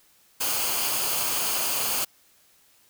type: noise with comb filter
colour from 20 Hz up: white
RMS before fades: -26 dBFS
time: 0.4-2.05 s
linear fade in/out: 10 ms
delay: 0.53 ms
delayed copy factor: -0.5
effects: white hiss -60 dBFS RMS until 2.89 s